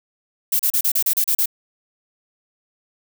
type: noise bursts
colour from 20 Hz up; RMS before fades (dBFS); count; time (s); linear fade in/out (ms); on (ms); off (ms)
violet; -18; 9; 0.52-1.458; 5; 74; 34
effects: none